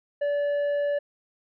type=tone with tanh clipping; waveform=sine; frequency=577 Hz; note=D5; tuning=31 cents flat; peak=-24 dBFS; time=0.21-0.99 s; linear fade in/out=10 ms; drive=6 dB; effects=none